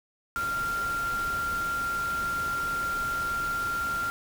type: tone in noise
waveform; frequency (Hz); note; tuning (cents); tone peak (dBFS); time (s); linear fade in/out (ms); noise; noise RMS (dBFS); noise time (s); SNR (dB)
sine; 1385; F6; -15; -27; 0.36-4.1; 0; pink; -39; 0.36-4.1; +9
effects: none